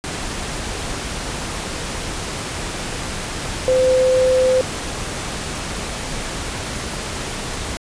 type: tone in noise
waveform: sine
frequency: 514 Hz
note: C5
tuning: 31 cents flat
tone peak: -12 dBFS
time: 3.68-4.61 s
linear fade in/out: 0 ms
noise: pink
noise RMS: -26 dBFS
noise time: 0.04-7.77 s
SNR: +11 dB
effects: resampled to 22050 Hz